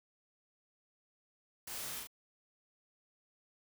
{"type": "noise with echo", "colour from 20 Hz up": "white", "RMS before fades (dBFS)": -45, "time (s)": [1.67, 2], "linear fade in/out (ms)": 5, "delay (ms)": 36, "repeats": 2, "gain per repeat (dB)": -2, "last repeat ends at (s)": 2.072, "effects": []}